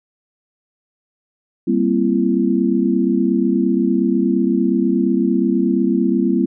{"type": "chord", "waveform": "sine", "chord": "C dominant seventh", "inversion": "second", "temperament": "equal with one note detuned", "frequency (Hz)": [196, 233.1, 261.6, 337.3], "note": ["G3", "Bb3", "C4", "E4"], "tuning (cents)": [0, 0, 0, 40], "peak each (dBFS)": -19, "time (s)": [1.67, 6.46], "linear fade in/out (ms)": 10, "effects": []}